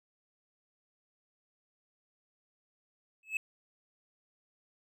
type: tone with exponential growth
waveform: triangle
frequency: 2594 Hz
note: E7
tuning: 28 cents flat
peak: -24 dBFS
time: 3.23-3.37 s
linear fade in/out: 2 ms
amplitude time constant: 29 ms
effects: none